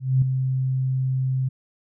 sine tone with ADSR envelope, 130.81 Hz, C3, in tune, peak -13 dBFS, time 0-1.49 s, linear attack 220 ms, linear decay 4 ms, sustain -7 dB, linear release 12 ms, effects none

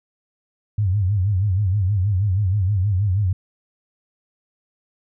sine tone with vibrato, 97.8 Hz, G2, 4 cents flat, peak -16 dBFS, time 0.78-3.33 s, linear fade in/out 5 ms, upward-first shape sine, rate 6.3 Hz, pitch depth 150 cents each way, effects none

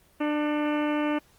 harmonic tone with a mistuned harmonic, 297.9 Hz, D4, 25 cents sharp, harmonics 1 / 2 / 3 / 4 / 5 / 6 / 7 / 8 / 9 / 10, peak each -25 / -31 / -35 / -37 / -39 / -41 / -42 / -43 / -44 / -45 dBFS, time 0.2-1.19 s, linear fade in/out 10 ms, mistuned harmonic 7, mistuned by +60 cents, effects pink hiss -60 dBFS RMS until 1.38 s + Opus 24 kbps

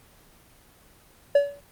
triangle tone with exponential decay, 570 Hz, C#5, 48 cents sharp, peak -10 dBFS, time 1.35-1.61 s, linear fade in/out 5 ms, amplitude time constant 55 ms, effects pink hiss -55 dBFS RMS until 1.71 s + Opus 24 kbps

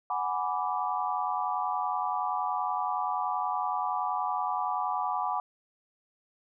sine chord, G# half-diminished seventh, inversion third, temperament equal with one note detuned, 740 / 830.6 / 987.8 / 1166.5 Hz, F#5 / G#5 / B5 / D6, 0 / 0 / 0 / -12 cents, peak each -33 dBFS, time 0.1-5.4 s, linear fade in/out 2 ms, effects none

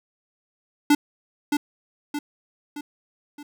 square tone with echo, 292.8 Hz, D4, 5 cents flat, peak -14 dBFS, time 0.9-0.95 s, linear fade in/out 5 ms, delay 620 ms, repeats 4, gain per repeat -6 dB, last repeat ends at 3.43 s, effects none

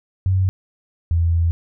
sine tone pair in turn, 94.2 / 83.92 Hz, F#2 / E2, +32 / +31 cents, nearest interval major second, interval 201 cents, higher first, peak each -14 dBFS, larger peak neither, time 0.26-0.49 / 1.11-1.51 s, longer second, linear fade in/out 0 ms, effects none

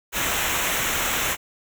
pink noise with comb filter, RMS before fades -24 dBFS, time 0.12-1.37 s, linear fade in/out 50 ms, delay 0.21 ms, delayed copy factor -0.7, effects none

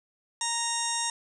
harmonic tone, 932.3 Hz, A#5, in tune, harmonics 1 / 2 / 3 / 4 / 6 / 7 / 8 / 9 / 10, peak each -33 / -38 / -42 / -35 / -34 / -36 / -37 / -36 / -39 dBFS, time 0.41-1.1 s, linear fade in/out 2 ms, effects none

